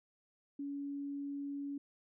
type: tone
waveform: sine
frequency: 282.4 Hz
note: C#4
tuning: 32 cents sharp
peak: -38 dBFS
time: 0.59-1.78 s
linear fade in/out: 5 ms
effects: none